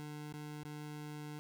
25% pulse tone with dropouts, 149.7 Hz, D3, 33 cents sharp, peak -40 dBFS, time 0-1.39 s, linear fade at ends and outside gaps 0 ms, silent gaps 0.326-0.339 / 0.634-0.65 s, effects none

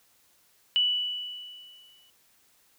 sine tone with exponential decay, 2960 Hz, F#7, in tune, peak -19 dBFS, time 0.76-2.1 s, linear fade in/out 0 ms, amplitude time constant 290 ms, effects white hiss -64 dBFS RMS until 2.78 s

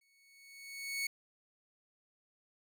sawtooth tone with exponential growth, 2217 Hz, C#7, in tune, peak -29 dBFS, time 0.01-1.07 s, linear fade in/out 5 ms, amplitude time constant 230 ms, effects none

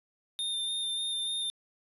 square tone with vibrato, 3622 Hz, A7, 49 cents sharp, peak -31 dBFS, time 0.39-1.5 s, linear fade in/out 0 ms, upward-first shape square, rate 3.4 Hz, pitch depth 13 cents each way, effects resampled to 32000 Hz

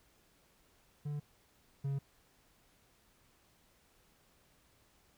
triangle tone pair in turn, 146.8 / 138.5 Hz, D3 / C#3, 0 / -1 cents, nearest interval minor second, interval 101 cents, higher first, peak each -34 / -31 dBFS, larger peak second, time 1.05-1.2 / 1.84-1.99 s, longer neither, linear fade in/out 10 ms, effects pink hiss -69 dBFS RMS until 5.17 s

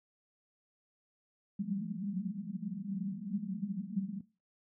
pink band-pass noise, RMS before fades -38 dBFS, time 1.59-4.21 s, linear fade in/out 5 ms, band 180 to 210 Hz, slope 96 dB/octave, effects noise-tail reverb RT60 0.3 s tail -19 dB re dry

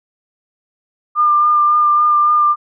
sine tone with vibrato, 1200 Hz, D6, 37 cents sharp, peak -9 dBFS, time 1.15-2.56 s, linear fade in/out 50 ms, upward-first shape sine, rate 3.6 Hz, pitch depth 15 cents each way, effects none

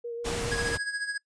sine tone with vibrato, 469.6 Hz, A#4, 13 cents sharp, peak -32 dBFS, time 0.04-0.76 s, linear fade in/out 10 ms, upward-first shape sine, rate 7.1 Hz, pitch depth 22 cents each way
pink noise, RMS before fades -32 dBFS, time 0.24-0.78 s, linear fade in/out 20 ms
square tone with tremolo, 1657 Hz, G#6, 4 cents flat, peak -28 dBFS, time 0.51-1.18 s, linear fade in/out 10 ms, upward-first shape sine, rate 14 Hz, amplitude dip 65%
effects noise-tail reverb RT60 0.1 s tail -22 dB re dry + resampled to 22050 Hz

